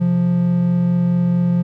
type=tone pair together; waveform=triangle; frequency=130.81 / 175.35 Hz; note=C3 / F3; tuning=0 / +7 cents; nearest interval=perfect fourth; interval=507 cents; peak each=-20 / -12 dBFS; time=0-1.63 s; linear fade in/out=20 ms; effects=none